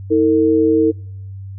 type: tone pair together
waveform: sine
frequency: 320.1 / 451.1 Hz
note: D#4 / A4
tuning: +49 / +43 cents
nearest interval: tritone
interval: 594 cents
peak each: -13 dBFS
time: 0.1-0.92 s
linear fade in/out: 20 ms
effects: noise-tail reverb RT60 0.7 s tail -26 dB re dry + added 97 Hz sine -28 dBFS peak until 1.58 s